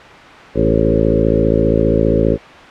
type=harmonic tone with a mistuned harmonic; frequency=55 Hz; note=A1; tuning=in tune; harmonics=1 / 2 / 3 / 4 / 5 / 6 / 7 / 8 / 9 / 10; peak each=-20 / -20 / -20 / -20 / -20 / -20 / -20 / -20 / -20 / -20 dBFS; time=0.54-2.38 s; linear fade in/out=50 ms; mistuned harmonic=8; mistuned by=-16 cents; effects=white hiss -35 dBFS RMS until 2.7 s + low-pass 2000 Hz 12 dB/octave